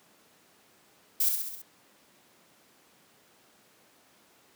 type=noise with echo; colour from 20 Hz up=violet; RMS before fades=-25 dBFS; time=1.2-1.29 s; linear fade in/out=5 ms; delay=66 ms; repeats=5; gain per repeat=-4 dB; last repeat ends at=1.62 s; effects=pink hiss -61 dBFS RMS until 4.55 s + high-pass 200 Hz 12 dB/octave